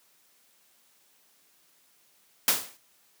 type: noise with exponential decay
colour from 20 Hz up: white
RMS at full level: -19 dBFS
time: 2.48-2.77 s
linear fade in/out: 1 ms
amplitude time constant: 61 ms
effects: white hiss -64 dBFS RMS until 3.2 s + high-pass 150 Hz 12 dB/octave